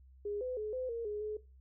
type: tone with pitch steps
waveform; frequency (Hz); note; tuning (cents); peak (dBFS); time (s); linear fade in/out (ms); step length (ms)
sine; 411.4 / 506 / 426.6 / 511 / 464 / 417.9 / 425.9; G#4 / B4 / G#4 / C5 / A#4 / G#4 / G#4; -16 / +42 / +46 / -41 / -8 / +11 / +44; -35; 0.25-1.37; 5; 160
effects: noise-tail reverb RT60 0.3 s tail -19 dB re dry + added 65 Hz sine -56 dBFS peak until 1.6 s